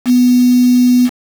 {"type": "tone with quantisation", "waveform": "sine", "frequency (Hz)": 247.8, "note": "B3", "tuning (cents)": 6, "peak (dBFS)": -6, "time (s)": [0.05, 1.1], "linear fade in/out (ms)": 50, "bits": 4, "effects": []}